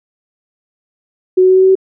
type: tone with pitch steps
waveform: sine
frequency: 370 / 372.1 / 374.3 / 376.5 / 378.6 / 380.8 Hz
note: F#4 / F#4 / F#4 / F#4 / F#4 / F#4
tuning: 0 / +10 / +20 / +30 / +40 / +50 cents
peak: -5 dBFS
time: 1.37-1.754 s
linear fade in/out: 10 ms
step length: 64 ms
effects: none